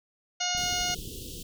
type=harmonic tone; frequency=718 Hz; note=F5; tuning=48 cents sharp; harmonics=1 / 2 / 3 / 4 / 5 / 6 / 7 / 8 / 9; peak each=-34 / -37 / -38 / -33 / -39 / -35 / -39 / -35 / -34 dBFS; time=0.4-0.95 s; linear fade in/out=10 ms
type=click train; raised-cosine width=5 ms; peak=-29 dBFS; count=7; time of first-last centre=0.55-1.076 s; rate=11.4 Hz
type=band-stop noise; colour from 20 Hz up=pink; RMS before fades=-40 dBFS; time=0.57-1.43 s; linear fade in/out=5 ms; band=500 to 2800 Hz; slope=96 dB/octave
effects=none

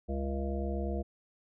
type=harmonic tone; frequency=68.3 Hz; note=C#2; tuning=25 cents flat; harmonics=1 / 3 / 5 / 7 / 9 / 10; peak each=-33 / -38 / -40 / -41 / -43 / -43 dBFS; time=0.08-1.03 s; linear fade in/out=20 ms; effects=none

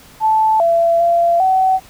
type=tone with pitch steps; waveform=sine; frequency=875 / 674 / 684 / 756 Hz; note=A5 / E5 / F5 / F#5; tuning=-10 / +38 / -36 / +37 cents; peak=-10 dBFS; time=0.2-1.8 s; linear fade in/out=50 ms; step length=400 ms; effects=pink hiss -43 dBFS RMS until 1.89 s

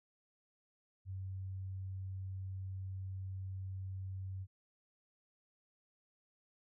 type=tone; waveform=sine; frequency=95 Hz; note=F#2; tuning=46 cents sharp; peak=-40 dBFS; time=1.05-4.47 s; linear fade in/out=50 ms; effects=none

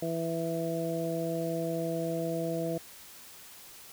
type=harmonic tone; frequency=165.4 Hz; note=E3; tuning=6 cents sharp; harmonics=1 / 2 / 3 / 4; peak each=-35 / -35 / -35 / -35 dBFS; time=0.02-2.78 s; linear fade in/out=5 ms; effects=white hiss -50 dBFS RMS until 3.92 s

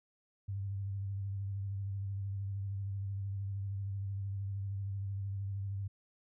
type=tone with vibrato; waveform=sine; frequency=98.6 Hz; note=G2; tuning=11 cents sharp; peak=-35 dBFS; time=0.48-5.88 s; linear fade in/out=10 ms; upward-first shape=sine; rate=13 Hz; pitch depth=34 cents each way; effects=none

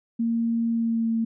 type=tone with pitch glide; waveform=sine; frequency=230.6 to 226.8 Hz; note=A#3 to A#3; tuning=-19 to -47 cents; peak=-21 dBFS; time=0.19-1.25 s; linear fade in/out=10 ms; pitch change=-28 cents; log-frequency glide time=0.7-1.11 s; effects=none

